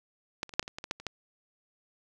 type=clicks; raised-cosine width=0.2 ms; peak=-14 / -30 / -25 / -6 / -25 / -22 / -21 / -21 / -13 / -28 / -16 dBFS; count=11; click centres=0.431 / 0.493 / 0.538 / 0.595 / 0.628 / 0.679 / 0.785 / 0.841 / 0.911 / 1 / 1.067 s; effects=none